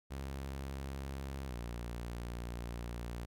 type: tone with pitch glide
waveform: sawtooth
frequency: 67.9 to 59.11 Hz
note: C#2 to A#1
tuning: -35 to +25 cents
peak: -36 dBFS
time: 0.1-3.26 s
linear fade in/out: 20 ms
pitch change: -240 cents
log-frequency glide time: 1.46-1.55 s
effects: none